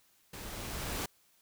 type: noise with level ramp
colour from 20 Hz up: pink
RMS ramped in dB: -45 to -35 dBFS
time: 0.33-1.06 s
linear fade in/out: 5 ms
effects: white hiss -68 dBFS RMS until 1.41 s

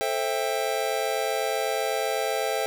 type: chord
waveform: square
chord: A minor seventh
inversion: none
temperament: just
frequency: 440 / 528 / 660 / 792 Hz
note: A4 / C5 / E5 / G5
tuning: 0 / +16 / +2 / +18 cents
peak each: -31 dBFS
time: 0.01-2.66 s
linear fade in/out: 0 ms
effects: none

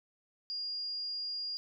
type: tone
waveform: sine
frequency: 4832 Hz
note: D8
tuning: 48 cents sharp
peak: -35 dBFS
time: 0.5-1.57 s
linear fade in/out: 0 ms
effects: none

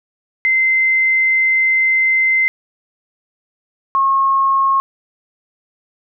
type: tone pair in turn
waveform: sine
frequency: 2072 / 1085 Hz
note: C7 / C#6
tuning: -17 / -37 cents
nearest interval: major seventh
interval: 1120 cents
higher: first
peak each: -11 dBFS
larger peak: neither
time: 0.45-2.48 / 3.95-4.8 s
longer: first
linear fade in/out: 0 ms
effects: none

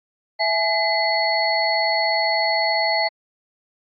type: tone cluster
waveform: sine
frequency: 659 / 845 / 2034 / 4388 Hz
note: E5 / G#5 / C7 / C#8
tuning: -1 / +30 / -50 / -18 cents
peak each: -23 dBFS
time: 0.39-3.09 s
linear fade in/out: 20 ms
effects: AAC 48 kbps

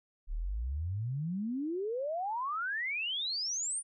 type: exponential sweep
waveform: sine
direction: up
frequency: 33.84 to 9580 Hz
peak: -32 dBFS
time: 0.27-3.83 s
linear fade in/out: 50 ms
effects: none

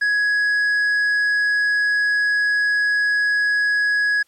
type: tone with tanh clipping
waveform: sine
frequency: 1671 Hz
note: G#6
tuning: 10 cents sharp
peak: -17 dBFS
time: 0.01-4.23 s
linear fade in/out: 10 ms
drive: 5 dB
effects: white hiss -62 dBFS RMS until 4.27 s + low-pass 12000 Hz 12 dB/octave

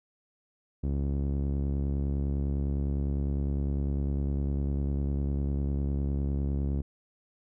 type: tone with low-pass filter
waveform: sawtooth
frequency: 69.9 Hz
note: C#2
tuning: 15 cents sharp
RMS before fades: -29 dBFS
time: 0.83-6.82 s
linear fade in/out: 10 ms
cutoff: 310 Hz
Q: 0.95
effects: none

